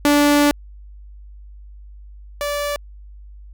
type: tone pair in turn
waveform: sawtooth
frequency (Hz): 290.8 / 580.4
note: D4 / D5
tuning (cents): -17 / -21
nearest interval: octave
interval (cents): 1196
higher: second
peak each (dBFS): -8 / -17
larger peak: first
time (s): 0.05-0.51 / 2.41-2.76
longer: first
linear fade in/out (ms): 0
effects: added 50 Hz sine -37 dBFS peak until 3.53 s